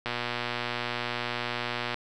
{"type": "click train", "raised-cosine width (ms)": 0.3, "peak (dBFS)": -14, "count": 227, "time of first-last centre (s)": [0.06, 1.943], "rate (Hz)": 120, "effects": []}